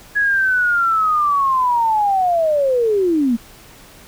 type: linear sweep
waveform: sine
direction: down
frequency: 1682 to 220 Hz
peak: -13 dBFS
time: 0.15-3.37 s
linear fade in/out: 20 ms
effects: pink hiss -43 dBFS RMS until 4.07 s